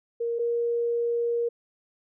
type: tone pair in turn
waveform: sine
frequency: 467.7 / 471 Hz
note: A#4 / A#4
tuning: +6 / +18 cents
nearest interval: unison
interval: 12 cents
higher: second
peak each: -25 / -23 dBFS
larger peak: second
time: 0.2-0.39 / 0.39-1.49 s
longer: second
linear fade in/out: 10 ms
effects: none